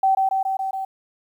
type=tone with echo; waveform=sine; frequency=770 Hz; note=G5; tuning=31 cents flat; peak=-14 dBFS; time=0.03-0.15 s; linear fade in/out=5 ms; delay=140 ms; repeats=5; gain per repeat=-2 dB; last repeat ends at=0.85 s; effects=9-bit